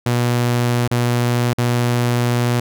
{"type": "tone with dropouts", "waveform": "sawtooth", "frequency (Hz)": 120.9, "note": "B2", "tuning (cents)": -36, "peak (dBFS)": -11, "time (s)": [0.06, 2.6], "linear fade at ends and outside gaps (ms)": 5, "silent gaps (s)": [[0.877, 0.912], [1.534, 1.582]], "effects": []}